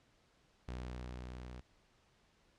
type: tone with level ramp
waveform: sawtooth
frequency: 61.8 Hz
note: B1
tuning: 2 cents sharp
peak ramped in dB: -37 to -43 dBFS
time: 0.68-1.61 s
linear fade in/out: 5 ms
effects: pink hiss -71 dBFS RMS until 2.58 s + low-pass 6000 Hz 12 dB/octave